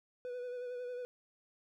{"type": "tone with vibrato", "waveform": "triangle", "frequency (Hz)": 493.9, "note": "B4", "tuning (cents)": 0, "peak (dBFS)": -37, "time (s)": [0.25, 1.05], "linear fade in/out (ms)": 0, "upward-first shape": "sine", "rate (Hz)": 11, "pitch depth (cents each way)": 27, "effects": []}